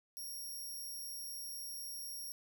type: tone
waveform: 5% pulse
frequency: 5588 Hz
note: F8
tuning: in tune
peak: -37 dBFS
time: 0.17-2.32 s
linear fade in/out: 0 ms
effects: none